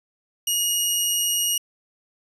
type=tone; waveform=15% pulse; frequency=2878 Hz; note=F#7; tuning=49 cents flat; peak=-13 dBFS; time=0.47-1.58 s; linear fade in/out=5 ms; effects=resampled to 32000 Hz